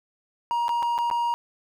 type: tone with dropouts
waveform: triangle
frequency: 946 Hz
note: A#5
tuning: 25 cents sharp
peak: -20 dBFS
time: 0.51-1.34 s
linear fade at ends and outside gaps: 0 ms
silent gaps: 0.682-0.692 / 0.825-0.829 / 0.98-0.987 / 1.101-1.112 s
effects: none